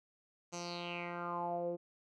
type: tone with low-pass filter sweep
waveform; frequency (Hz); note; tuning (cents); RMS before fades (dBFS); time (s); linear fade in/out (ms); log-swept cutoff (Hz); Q
10% pulse; 173.8; F3; -8; -40; 0.52-1.77; 20; 6800 to 420; 5.1
effects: none